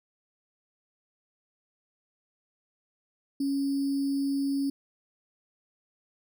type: tone with sample-and-hold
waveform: sine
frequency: 277.2 Hz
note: C#4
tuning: in tune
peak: -25 dBFS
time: 3.4-4.7 s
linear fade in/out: 5 ms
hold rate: 4900 Hz
effects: none